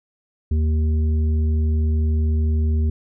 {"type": "harmonic tone", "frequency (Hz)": 77.78, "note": "D#2", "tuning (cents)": 0, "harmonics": [1, 3, 5], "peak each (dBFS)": [-16, -29, -36], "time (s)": [0.51, 2.9], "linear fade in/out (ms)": 5, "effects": []}